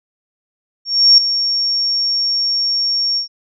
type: tone with ADSR envelope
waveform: sine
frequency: 5520 Hz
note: F8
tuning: 21 cents flat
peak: -3 dBFS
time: 0.85-3.28 s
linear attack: 330 ms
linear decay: 3 ms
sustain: -11 dB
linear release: 110 ms
effects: none